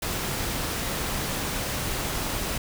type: noise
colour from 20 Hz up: pink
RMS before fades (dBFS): -29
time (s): 0.02-2.58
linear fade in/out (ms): 5
effects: none